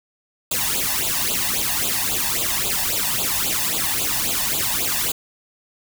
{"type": "noise with flanger", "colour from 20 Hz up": "white", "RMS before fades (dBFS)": -22, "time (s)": [0.51, 5.12], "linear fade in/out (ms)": 5, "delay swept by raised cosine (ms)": [0.26, 1.14], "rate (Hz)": 3.7, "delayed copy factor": 0.9, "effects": []}